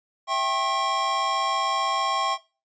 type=chord; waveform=square; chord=C# diminished; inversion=first; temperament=equal with one note detuned; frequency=659.3 / 784 / 1080.3 Hz; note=E5 / G5 / C#6; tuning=0 / 0 / -45 cents; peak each=-31 / -29 / -25 dBFS; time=0.27-2.38 s; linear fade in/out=50 ms; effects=noise-tail reverb RT60 0.3 s tail -17 dB re dry + resampled to 16000 Hz

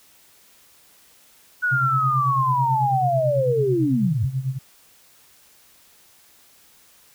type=linear sweep; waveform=sine; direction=down; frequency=1485 to 82.41 Hz; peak=-18 dBFS; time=1.62-4.26 s; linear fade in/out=20 ms
type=tone with tremolo; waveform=sine; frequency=132 Hz; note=C3; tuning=16 cents sharp; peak=-19 dBFS; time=1.71-4.59 s; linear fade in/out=20 ms; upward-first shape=sine; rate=9.1 Hz; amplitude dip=80%
effects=white hiss -54 dBFS RMS until 7.14 s

